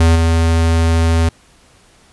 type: tone with level steps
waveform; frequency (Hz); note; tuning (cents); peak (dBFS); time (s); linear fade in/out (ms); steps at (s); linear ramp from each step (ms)
square; 82.41; E2; 0; -8 / -11; 0-1.29; 5; 0.15; 10
effects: pink hiss -49 dBFS RMS until 2.12 s + resampled to 24000 Hz